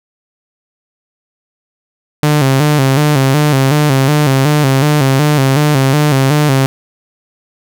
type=tone with vibrato; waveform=sawtooth; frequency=141.7 Hz; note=C#3; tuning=38 cents sharp; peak=-4 dBFS; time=2.23-6.66 s; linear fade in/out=0 ms; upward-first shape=square; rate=2.7 Hz; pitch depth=94 cents each way; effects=none